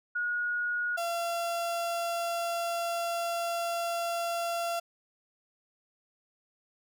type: tone pair in turn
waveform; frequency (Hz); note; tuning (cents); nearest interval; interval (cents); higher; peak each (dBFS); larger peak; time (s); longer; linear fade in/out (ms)
sine / 35% pulse; 1447 / 682.9; F#6 / F5; -39 / -39; octave + minor second; 1300; first; -28; neither; 0.15-0.97 / 0.97-4.8; second; 10
effects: none